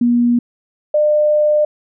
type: tone pair in turn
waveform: sine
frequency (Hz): 240 / 601.1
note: B3 / D5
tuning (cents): -49 / +40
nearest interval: octave + major third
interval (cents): 1589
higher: second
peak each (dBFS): -10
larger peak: neither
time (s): 0.01-0.39 / 0.94-1.65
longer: second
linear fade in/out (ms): 5
effects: none